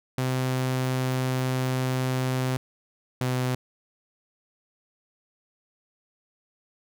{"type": "tone pair in turn", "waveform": "sawtooth", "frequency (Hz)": [129.1, 127.1], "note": ["C3", "C3"], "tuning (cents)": [-23, -50], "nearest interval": "unison", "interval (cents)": 27, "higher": "first", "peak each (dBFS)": -20, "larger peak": "neither", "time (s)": [[0.18, 2.57], [3.21, 3.55]], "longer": "first", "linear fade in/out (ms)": 2, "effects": []}